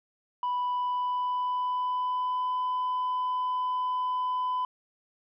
sine tone with pitch glide, 987.8 to 1004.5 Hz, B5 to B5, 0 to +29 cents, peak -24 dBFS, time 0.43-4.65 s, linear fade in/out 2 ms, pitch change +29 cents, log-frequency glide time 0.57-2.54 s, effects tanh soft clip ceiling -25 dBFS

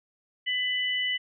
sine tone pair together, 2002 / 2977 Hz, B6 / F#7, +23 / +10 cents, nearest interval perfect fifth, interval 687 cents, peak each -28 dBFS, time 0.46-1.18 s, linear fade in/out 20 ms, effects none

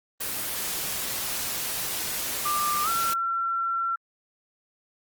white noise, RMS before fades -30 dBFS, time 0.2-3.14 s, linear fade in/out 10 ms
sine tone with pitch glide, 1188 to 1356.8 Hz, D6 to E6, +20 to +50 cents, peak -24 dBFS, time 2.45-3.96 s, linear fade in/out 10 ms, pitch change +230 cents, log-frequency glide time 2.83-2.89 s
effects Opus 24 kbps

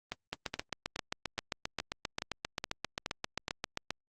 two click trains, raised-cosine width 0.2 ms, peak -17 / -16 dBFS, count 9 / 28, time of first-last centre 0.12-3.481 / 0.33-3.906 s, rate 2.38 / 7.55 Hz, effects Opus 24 kbps

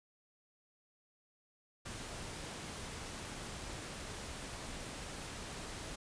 pink noise, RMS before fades -45 dBFS, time 1.85-5.96 s, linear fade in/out 10 ms, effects resampled to 22050 Hz

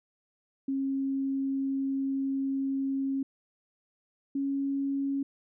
sine tone pair in turn, 271.1 / 276.2 Hz, C#4 / C#4, -38 / -6 cents, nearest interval unison, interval 32 cents, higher second, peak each -27 dBFS, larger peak neither, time 0.68-3.23 / 4.35-5.23 s, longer first, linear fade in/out 5 ms, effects none

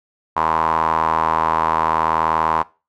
sawtooth tone with band-pass filter, 80.5 Hz, E2, 41 cents flat, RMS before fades -18 dBFS, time 0.36-2.63 s, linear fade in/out 10 ms, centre 1000 Hz, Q 6.5, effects noise-tail reverb RT60 0.3 s tail -21 dB re dry

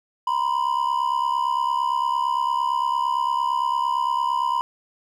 triangle ring-modulated tone, 987.8 Hz, B5, in tune, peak -15 dBFS, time 0.27-4.61 s, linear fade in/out 0 ms, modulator 34.4 Hz, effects none

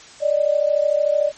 sine tone pair together, 576.7 / 610 Hz, D5 / D#5, -32 / -34 cents, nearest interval minor second, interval 98 cents, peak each -18 dBFS, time 0.2-1.32 s, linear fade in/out 50 ms, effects white hiss -43 dBFS RMS until 1.37 s + MP3 32 kbps

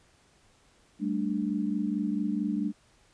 sine chord, G suspended second, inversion none, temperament just, 196 / 220.5 / 294 Hz, G3 / A3 / D4, 0 / +4 / +2 cents, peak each -31 dBFS, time 0.99-2.73 s, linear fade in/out 50 ms, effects pink hiss -63 dBFS RMS until 3.13 s + resampled to 22050 Hz

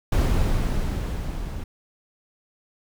brown noise with level ramp, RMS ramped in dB -18 to -32 dBFS, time 0.12-1.64 s, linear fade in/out 5 ms, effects none

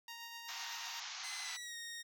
10% pulse tone with tremolo, 932.3 Hz, A#5, in tune, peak -37 dBFS, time 0.08-1 s, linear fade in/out 2 ms, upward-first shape triangle, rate 8 Hz, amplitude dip 35%
white band-pass noise, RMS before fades -46 dBFS, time 0.48-1.57 s, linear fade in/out 10 ms, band 720 to 6600 Hz, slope 96 dB/octave
15% pulse tone with pitch glide, 2042 to 1861.7 Hz, C7 to A#6, -43 to -3 cents, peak -38 dBFS, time 1.23-2.03 s, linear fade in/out 20 ms, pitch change -160 cents, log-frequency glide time 1.4-1.76 s
effects none

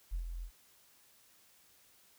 sine tone with ADSR envelope, 42.72 Hz, F1, 37 cents flat, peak -31 dBFS, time 0.11-0.51 s, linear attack 29 ms, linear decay 98 ms, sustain -7 dB, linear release 82 ms, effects tanh soft clip ceiling -29 dBFS + white hiss -65 dBFS RMS until 2.18 s

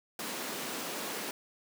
pink high-pass noise, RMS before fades -38 dBFS, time 0.19-1.31 s, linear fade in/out 2 ms, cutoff 210 Hz, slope 24 dB/octave, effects none

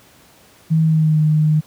sine tone with pitch glide, 160 to 153.84 Hz, D#3 to D#3, +49 to -19 cents, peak -11 dBFS, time 0.7-1.61 s, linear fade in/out 20 ms, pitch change -68 cents, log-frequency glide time 0.83-1.2 s, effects pink hiss -49 dBFS RMS until 1.66 s + high-pass 80 Hz 12 dB/octave

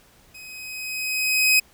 sawtooth tone with level ramp, 2525 Hz, D#7, 25 cents sharp, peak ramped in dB -37 to -10 dBFS, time 0.34-1.6 s, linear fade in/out 10 ms, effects pink hiss -55 dBFS RMS until 1.73 s

